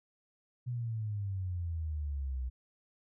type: exponential sweep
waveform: sine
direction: down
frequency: 124.9 to 61.7 Hz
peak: -33 dBFS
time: 0.66-2.5 s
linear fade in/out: 20 ms
effects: none